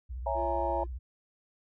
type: tone with vibrato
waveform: sine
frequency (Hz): 61.74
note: B1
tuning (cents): 0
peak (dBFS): -35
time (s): 0.09-0.99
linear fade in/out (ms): 20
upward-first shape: square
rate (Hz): 15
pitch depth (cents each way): 130
type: chord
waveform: sine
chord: A# half-diminished seventh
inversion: first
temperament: equal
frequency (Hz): 554.4 / 659.3 / 830.6 / 932.3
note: C#5 / E5 / G#5 / A#5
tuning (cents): 0 / 0 / 0 / 0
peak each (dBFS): -34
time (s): 0.26-0.84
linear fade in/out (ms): 5
type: tone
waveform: triangle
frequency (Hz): 344.3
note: F4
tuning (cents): -25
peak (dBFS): -35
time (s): 0.34-0.87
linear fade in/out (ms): 50
effects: none